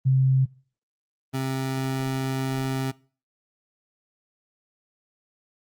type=tone pair in turn; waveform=sine / 25% pulse; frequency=132.1 / 132.74 Hz; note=C3 / C3; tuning=+17 / +25 cents; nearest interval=unison; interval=8 cents; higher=second; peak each=-16 / -21 dBFS; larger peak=first; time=0.05-0.46 / 1.33-2.92 s; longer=second; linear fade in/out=20 ms; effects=noise-tail reverb RT60 0.4 s tail -22 dB re dry + Opus 32 kbps